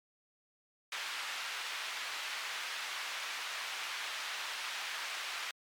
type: band-pass noise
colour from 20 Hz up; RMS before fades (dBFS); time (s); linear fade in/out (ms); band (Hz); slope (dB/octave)
white; -40; 0.92-5.51; 2; 1100 to 3100; 12
effects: MP3 96 kbps